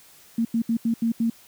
sine tone bursts at uneven times, 229.4 Hz, A#3, 28 cents flat, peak -19 dBFS, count 6, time 0.38-0.45 / 0.54-0.62 / 0.69-0.77 / 0.85-0.94 / 1.02-1.12 / 1.2-1.3 s, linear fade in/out 5 ms, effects white hiss -52 dBFS RMS until 1.47 s

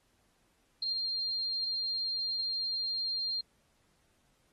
sine tone, 4197 Hz, C8, 5 cents sharp, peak -31 dBFS, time 0.82-3.41 s, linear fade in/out 5 ms, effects pink hiss -72 dBFS RMS until 4.52 s + AAC 32 kbps

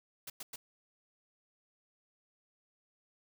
white noise bursts, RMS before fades -44 dBFS, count 3, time 0.27-0.56 s, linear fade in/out 5 ms, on 30 ms, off 100 ms, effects none

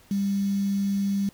sine tone with quantisation, 198.6 Hz, G3, 23 cents sharp, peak -22 dBFS, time 0.11-1.29 s, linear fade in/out 2 ms, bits 7, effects pink hiss -56 dBFS RMS until 1.33 s

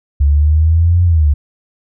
sine exponential two-way sweep, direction up then down, 70 to 89 to 70 Hz, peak -7 dBFS, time 0.2-1.34 s, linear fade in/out 10 ms, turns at 1.04 s, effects none

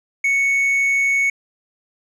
triangle tone, 2217 Hz, C#7, in tune, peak -13 dBFS, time 0.24-1.3 s, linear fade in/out 5 ms, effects resampled to 24000 Hz

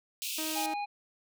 pink high-pass noise, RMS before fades -36 dBFS, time 0.22-0.66 s, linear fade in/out 0 ms, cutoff 2400 Hz, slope 96 dB/octave
sawtooth tone, 314 Hz, D#4, 16 cents sharp, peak -32 dBFS, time 0.38-0.74 s, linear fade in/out 5 ms
harmonic tone, 821 Hz, G#5, 20 cents flat, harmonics 1 / 3 / 5, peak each -32 / -41 / -49 dBFS, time 0.55-0.86 s, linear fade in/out 20 ms
effects none

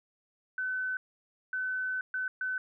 sine tone bursts at uneven times, 1514 Hz, F#6, 39 cents sharp, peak -30 dBFS, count 4, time 0.58-0.97 / 1.53-2.01 / 2.14-2.28 / 2.41-2.58 s, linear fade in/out 2 ms, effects none

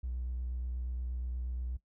triangle tone with vibrato, 61.74 Hz, B1, in tune, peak -31 dBFS, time 0.03-1.77 s, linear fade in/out 10 ms, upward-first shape sine, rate 8.4 Hz, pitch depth 19 cents each way, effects noise-tail reverb RT60 0.1 s tail -18 dB re dry + tanh soft clip ceiling -30 dBFS

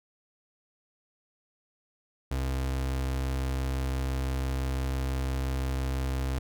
35% pulse tone, 65.9 Hz, C2, 13 cents sharp, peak -26 dBFS, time 2.31-6.39 s, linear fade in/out 5 ms, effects none

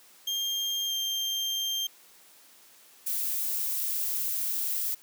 35% pulse tone with pitch glide, 3202 to 3176 Hz, G7 to G7, +36 to +22 cents, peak -26 dBFS, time 0.27-1.87 s, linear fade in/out 5 ms, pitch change -14 cents, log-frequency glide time 0.87-0.93 s
violet noise, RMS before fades -30 dBFS, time 3.06-4.95 s, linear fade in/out 10 ms
effects white hiss -56 dBFS RMS until 5.02 s + high-pass 200 Hz 12 dB/octave

